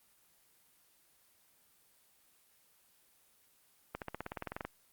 accelerating click train, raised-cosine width 0.5 ms, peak -23 dBFS, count 14, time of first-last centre 3.95-4.65 s, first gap 68 ms, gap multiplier 0.96, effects white hiss -68 dBFS RMS until 4.92 s + Opus 24 kbps

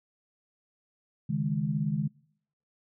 sine chord, C# suspended second, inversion none, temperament equal, 138.59 / 155.56 / 207.7 Hz, C#3 / D#3 / G#3, 0 / 0 / 0 cents, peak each -32 / -29 / -31 dBFS, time 1.29-2.08 s, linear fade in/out 10 ms, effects noise-tail reverb RT60 0.7 s tail -25 dB re dry

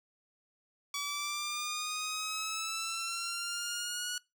10% pulse linear sweep, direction up, 1139 to 1464 Hz, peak -26 dBFS, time 0.94-4.18 s, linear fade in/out 2 ms, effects noise-tail reverb RT60 0.2 s tail -21 dB re dry

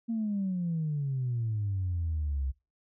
sine exponential sweep, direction down, 233 to 64.7 Hz, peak -27 dBFS, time 0.08-2.52 s, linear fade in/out 20 ms, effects noise-tail reverb RT60 0.3 s tail -25 dB re dry + tanh soft clip ceiling -24 dBFS

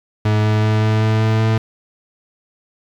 40% pulse tone with pitch steps, 106.7 / 107.38 / 108.06 / 108.75 / 109.45 / 110.14 / 110.85 Hz, G#2 / A2 / A2 / A2 / A2 / A2 / A2, +47 / -42 / -31 / -20 / -9 / +2 / +13 cents, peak -12 dBFS, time 0.25-1.58 s, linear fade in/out 5 ms, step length 190 ms, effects low-pass 4000 Hz 12 dB/octave + 7-bit

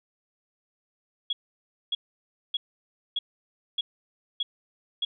sine tone bursts, 3335 Hz, G#7, 7 cents sharp, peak -24 dBFS, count 7, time 1.3-5.05 s, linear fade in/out 5 ms, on 30 ms, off 590 ms, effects none

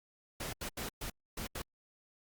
pink noise bursts at uneven times, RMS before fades -40 dBFS, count 6, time 0.4-0.53 / 0.61-0.69 / 0.77-0.89 / 1.01-1.1 / 1.37-1.47 / 1.55-1.62 s, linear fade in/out 5 ms, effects Opus 48 kbps

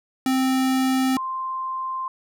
square / sine tone pair in turn, 261.6 / 1046.4 Hz, C4 / C6, 0 / 0 cents, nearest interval 2 octaves, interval 2400 cents, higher second, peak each -19 / -25 dBFS, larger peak first, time 0.26-1.17 / 1.17-2.08 s, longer neither, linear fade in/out 2 ms, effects none

